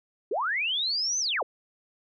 sine linear two-way sweep, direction up then down, 342.5 to 6272 to 343.8 Hz, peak -25 dBFS, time 0.31-1.43 s, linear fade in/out 5 ms, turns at 1.19 s, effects none

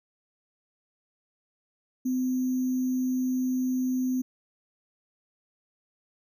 sine tone with sample-and-hold, 255.9 Hz, C4, 38 cents flat, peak -24 dBFS, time 2.05-4.22 s, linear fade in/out 10 ms, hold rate 6300 Hz, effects none

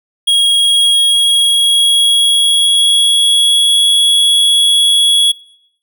square tone with pitch glide, 3292 to 3351 Hz, G#7 to G#7, -16 to +15 cents, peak -8 dBFS, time 0.27-5.32 s, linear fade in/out 10 ms, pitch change +31 cents, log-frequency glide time 0.57-3.89 s, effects noise-tail reverb RT60 0.8 s tail -24 dB re dry

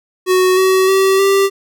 square tone with pitch steps, 370 / 377.3 / 384.8 / 392.5 Hz, F#4 / F#4 / G4 / G4, 0 / +34 / -32 / +2 cents, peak -10 dBFS, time 0.26-1.5 s, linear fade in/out 50 ms, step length 310 ms, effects none

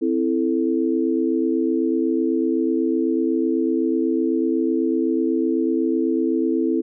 sine chord, A minor, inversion first, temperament equal, 261.6 / 329.6 / 440 Hz, C4 / E4 / A4, 0 / 0 / 0 cents, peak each -22 / -20 / -25 dBFS, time 0.01-6.82 s, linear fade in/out 20 ms, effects none

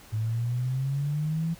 sine exponential sweep, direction up, 107.2 to 168.1 Hz, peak -25 dBFS, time 0.12-1.55 s, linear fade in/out 20 ms, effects pink hiss -51 dBFS RMS until 1.59 s

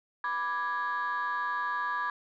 sine chord, G# diminished, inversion first, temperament equal, 987.8 / 1174.7 / 1661.2 Hz, B5 / D6 / G#6, 0 / 0 / 0 cents, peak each -32 dBFS, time 0.24-2.1 s, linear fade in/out 2 ms, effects tanh soft clip ceiling -24 dBFS

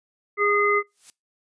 harmonic tone, 410.8 Hz, G#4, 19 cents flat, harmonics 1 / 3 / 5, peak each -22 / -22 / -22 dBFS, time 0.37-0.83 s, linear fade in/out 50 ms
blue noise with exponential growth, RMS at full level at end -39 dBFS, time 0.87-1.1 s, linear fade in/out 0 ms, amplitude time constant 48 ms
effects noise-tail reverb RT60 0.2 s tail -22 dB re dry + resampled to 22050 Hz

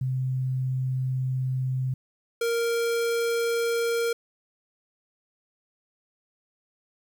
sine / square tone pair in turn, 129.7 / 465.7 Hz, C3 / A#4, -15 / -2 cents, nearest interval octave + minor seventh, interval 2213 cents, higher second, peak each -24 dBFS, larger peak neither, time 0.01-1.94 / 2.41-4.13 s, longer first, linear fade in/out 5 ms, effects 10-bit

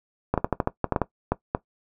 clicks, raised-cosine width 1 ms, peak -7 dBFS, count 12, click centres 0.34 / 0.377 / 0.445 / 0.527 / 0.602 / 0.674 / 0.843 / 0.923 / 0.962 / 1.017 / 1.32 / 1.549 s, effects noise-tail reverb RT60 0.1 s tail -17 dB re dry

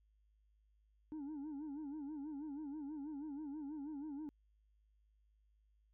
sine tone with vibrato, 293.7 Hz, D4, in tune, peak -40 dBFS, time 1.12-4.29 s, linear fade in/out 0 ms, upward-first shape sine, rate 6.2 Hz, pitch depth 120 cents each way, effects tanh soft clip ceiling -42 dBFS + added 52 Hz sine -70 dBFS peak until 5.93 s

